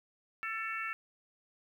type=harmonic tone with a mistuned harmonic; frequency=446.7 Hz; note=A4; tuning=26 cents sharp; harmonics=3 / 4 / 5 / 6; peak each=-39 / -40 / -41 / -42 dBFS; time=0.43-0.93 s; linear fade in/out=0 ms; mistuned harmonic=4; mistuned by=-23 cents; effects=11-bit